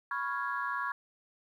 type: chord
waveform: sine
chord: C# dominant seventh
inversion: third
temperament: equal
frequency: 987.8 / 1108.7 / 1396.9 / 1661.2 Hz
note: B5 / C#6 / E#6 / G#6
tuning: 0 / 0 / 0 / 0 cents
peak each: -38 / -35 / -38 / -36 dBFS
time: 0.11-0.92 s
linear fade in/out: 2 ms
effects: tanh soft clip ceiling -22 dBFS + 11-bit